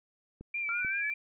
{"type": "clicks", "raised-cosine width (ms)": 3, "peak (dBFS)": -32, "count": 2, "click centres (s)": [0.41, 0.848]}
{"type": "tone with vibrato", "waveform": "sine", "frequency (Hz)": 2354, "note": "D7", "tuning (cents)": 3, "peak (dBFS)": -31, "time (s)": [0.54, 1.14], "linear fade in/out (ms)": 5, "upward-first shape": "sine", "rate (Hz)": 5.2, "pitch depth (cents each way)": 39}
{"type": "linear sweep", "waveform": "sine", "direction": "up", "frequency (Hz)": [1365, 1732], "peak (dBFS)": -33, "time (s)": [0.69, 1.1], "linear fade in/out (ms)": 0}
{"effects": []}